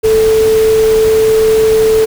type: tone in noise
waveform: sine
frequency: 440 Hz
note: A4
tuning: in tune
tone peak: -6 dBFS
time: 0.03-2.06 s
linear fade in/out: 20 ms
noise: pink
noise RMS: -22 dBFS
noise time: 0.03-2.06 s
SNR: +13 dB
effects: none